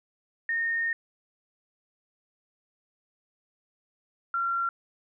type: tone pair in turn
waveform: sine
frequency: 1838 / 1371.8 Hz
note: A#6 / F6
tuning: -25 / -31 cents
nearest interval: perfect fourth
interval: 506 cents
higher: first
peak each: -25 dBFS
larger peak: neither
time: 0.49-0.93 / 4.34-4.69 s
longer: first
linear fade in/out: 2 ms
effects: none